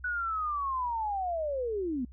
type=linear sweep; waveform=sine; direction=down; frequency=1487 to 233.1 Hz; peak=-29 dBFS; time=0.04-2.05 s; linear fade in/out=5 ms; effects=noise-tail reverb RT60 0.1 s tail -26 dB re dry + added 64 Hz sine -46 dBFS peak until 2.12 s